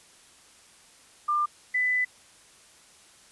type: tone pair in turn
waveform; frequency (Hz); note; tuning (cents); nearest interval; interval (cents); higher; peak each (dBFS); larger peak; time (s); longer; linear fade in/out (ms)
sine; 1196 / 1998.7; D6 / B6; +31 / +20; major sixth; 889; second; -22; neither; 1.28-1.46 / 1.74-2.05; second; 10
effects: white hiss -55 dBFS RMS until 3.31 s + resampled to 24000 Hz